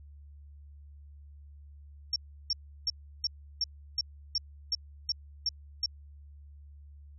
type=tone bursts; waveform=sine; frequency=5480 Hz; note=F8; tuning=34 cents flat; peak=-26 dBFS; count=11; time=2.13-5.86 s; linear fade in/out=2 ms; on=30 ms; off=340 ms; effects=added 72 Hz sine -48 dBFS peak until 7.18 s